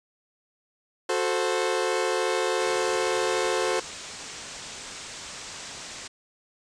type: chord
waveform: sawtooth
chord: F# diminished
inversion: none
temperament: equal with one note detuned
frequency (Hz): 366.2 / 440 / 523.3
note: F#4 / A4 / C5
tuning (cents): -18 / 0 / 0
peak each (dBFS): -24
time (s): 1.09-3.8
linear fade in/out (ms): 5
type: low-pass noise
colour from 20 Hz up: white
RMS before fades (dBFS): -40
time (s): 2.6-6.08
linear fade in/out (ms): 10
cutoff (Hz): 8200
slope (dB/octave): 48
effects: resampled to 22050 Hz